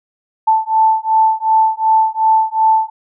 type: beating tone pair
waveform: sine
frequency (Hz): 880 / 882.7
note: A5 / A5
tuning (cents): 0 / +5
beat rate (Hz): 2.7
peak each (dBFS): -13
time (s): 0.47-2.9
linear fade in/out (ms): 10
effects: none